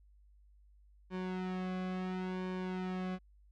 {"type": "tone with flanger", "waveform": "sawtooth", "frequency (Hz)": 184.7, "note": "F#3", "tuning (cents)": -3, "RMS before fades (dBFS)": -38, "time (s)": [1.1, 3.19], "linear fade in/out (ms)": 50, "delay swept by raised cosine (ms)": [1.5, 2.19], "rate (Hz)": 0.72, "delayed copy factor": -0.95, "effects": ["added 50 Hz sine -60 dBFS peak until 3.51 s", "low-pass 3000 Hz 12 dB/octave"]}